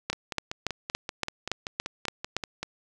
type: two click trains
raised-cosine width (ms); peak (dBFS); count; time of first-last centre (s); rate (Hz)
0.2; -15 / -9; 14 / 9; 0.13-2.63 / 0.1-2.366; 5.2 / 3.53
effects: none